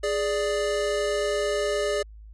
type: tone pair together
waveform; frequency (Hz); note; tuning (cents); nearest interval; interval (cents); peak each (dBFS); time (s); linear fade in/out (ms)
square; 415.3 / 587.3; G#4 / D5; 0 / 0; tritone; 600; -27; 0.03-2.03; 10
effects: added 53 Hz sine -42 dBFS peak until 2.33 s + resampled to 22050 Hz